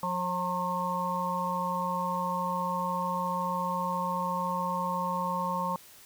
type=harmonic tone with a mistuned harmonic; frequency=179.4 Hz; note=F3; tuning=47 cents sharp; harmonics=1 / 3 / 5 / 6; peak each=-35 / -37 / -32 / -32 dBFS; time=0.03-5.76 s; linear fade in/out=2 ms; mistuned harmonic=5; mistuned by=+26 cents; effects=white hiss -53 dBFS RMS until 6.05 s